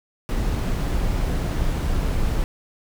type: noise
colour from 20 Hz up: brown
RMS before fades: -22 dBFS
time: 0.29-2.44 s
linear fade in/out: 0 ms
effects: none